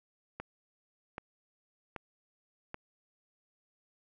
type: click train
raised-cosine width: 0.5 ms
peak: -24 dBFS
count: 4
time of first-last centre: 0.4-2.744 s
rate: 1.28 Hz
effects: none